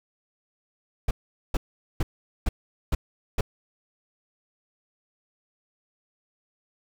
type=noise bursts; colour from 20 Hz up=brown; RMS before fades=-22 dBFS; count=6; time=1.08-3.41 s; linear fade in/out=5 ms; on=30 ms; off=430 ms; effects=none

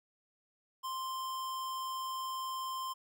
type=tone; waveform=square; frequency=1046.5 Hz; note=C6; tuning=in tune; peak=-37 dBFS; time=0.83-2.94 s; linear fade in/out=20 ms; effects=none

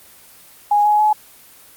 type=tone with pitch steps; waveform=sine; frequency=827 / 838.5 / 850.3 Hz; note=G#5 / G#5 / G#5; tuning=-8 / +16 / +41 cents; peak=-11 dBFS; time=0.71-1.13 s; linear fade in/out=5 ms; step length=140 ms; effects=white hiss -45 dBFS RMS until 1.76 s + Opus 24 kbps

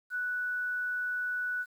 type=tone with quantisation; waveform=sine; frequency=1480 Hz; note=F#6; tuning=in tune; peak=-30 dBFS; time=0.1-1.66 s; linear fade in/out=50 ms; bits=10; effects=none

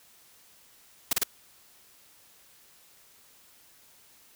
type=noise bursts; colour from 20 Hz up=white; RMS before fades=-24 dBFS; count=3; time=1.11-1.235 s; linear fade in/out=5 ms; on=21 ms; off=31 ms; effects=white hiss -58 dBFS RMS until 4.35 s

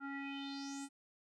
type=tone with low-pass filter sweep; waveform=square; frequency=277.2 Hz; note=C#4; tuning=in tune; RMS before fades=-44 dBFS; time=0-0.89 s; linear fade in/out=50 ms; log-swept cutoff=1400 to 9000 Hz; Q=5.9; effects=none

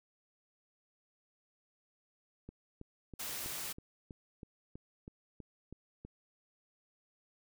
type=click train; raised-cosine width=3 ms; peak=-34 dBFS; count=12; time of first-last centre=2.49-6.05 s; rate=3.09 Hz
type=noise; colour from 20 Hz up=white; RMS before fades=-41 dBFS; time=3.19-3.73 s; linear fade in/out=10 ms
effects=none

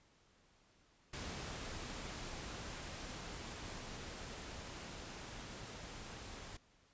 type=noise with level ramp; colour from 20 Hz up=pink; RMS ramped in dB=-45 to -50 dBFS; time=1.13-6.57 s; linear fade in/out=5 ms; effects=pink hiss -70 dBFS RMS until 6.93 s + resampled to 16000 Hz

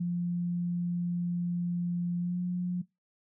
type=tone with pitch glide; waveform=sine; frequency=174.61 to 178.59 Hz; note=F3 to F3; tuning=0 to +39 cents; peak=-28 dBFS; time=0-2.82 s; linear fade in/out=10 ms; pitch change=+39 cents; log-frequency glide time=2.19-2.39 s; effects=noise-tail reverb RT60 0.2 s tail -21 dB re dry

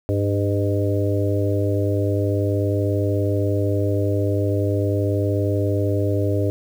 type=harmonic tone with a mistuned harmonic; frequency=100.4 Hz; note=G2; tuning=42 cents sharp; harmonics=1 / 3 / 4 / 5 / 6; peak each=-20 / -25 / -26 / -27 / -28 dBFS; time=0.09-6.5 s; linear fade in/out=0 ms; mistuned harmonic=6; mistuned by=+26 cents; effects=8-bit

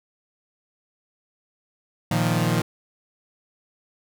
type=chord; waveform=sawtooth; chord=Bb suspended fourth; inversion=none; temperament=equal; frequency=116.54 / 155.56 / 174.61 Hz; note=Bb2 / Eb3 / F3; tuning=0 / 0 / 0 cents; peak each=-20 dBFS; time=2.11-2.62 s; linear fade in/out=5 ms; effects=none

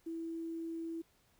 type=tone with quantisation; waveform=sine; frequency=329.6 Hz; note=E4; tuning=in tune; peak=-38 dBFS; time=0.06-1.02 s; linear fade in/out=10 ms; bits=11; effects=pink hiss -71 dBFS RMS until 1.39 s

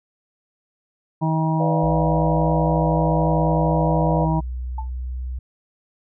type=harmonic tone; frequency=159.4 Hz; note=D#3; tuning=42 cents sharp; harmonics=1 / 2 / 4 / 5 / 6; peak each=-19 / -26 / -30 / -30 / -26 dBFS; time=1.21-4.41 s; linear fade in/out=20 ms
type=chord; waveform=sine; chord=B diminished; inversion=none; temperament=equal; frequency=493.9 / 587.3 / 698.5 Hz; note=B4 / D5 / F5; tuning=0 / 0 / 0 cents; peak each=-26 dBFS; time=1.59-4.26 s; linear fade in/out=20 ms
type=tone with pitch glide; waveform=sine; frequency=60.2 to 63.01 Hz; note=B1 to B1; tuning=-44 to +35 cents; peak=-25 dBFS; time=1.83-5.39 s; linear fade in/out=5 ms; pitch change=+79 cents; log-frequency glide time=3.11-5.2 s
type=tone with exponential decay; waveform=sine; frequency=880 Hz; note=A5; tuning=in tune; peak=-25 dBFS; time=4.78-4.9 s; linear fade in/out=5 ms; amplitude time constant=24 ms
effects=none

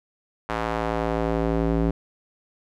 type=tone with band-pass filter sweep; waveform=square; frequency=55.8 Hz; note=A1; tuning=25 cents sharp; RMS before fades=-24 dBFS; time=0.49-1.91 s; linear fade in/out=5 ms; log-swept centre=1100 to 280 Hz; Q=0.96; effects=none

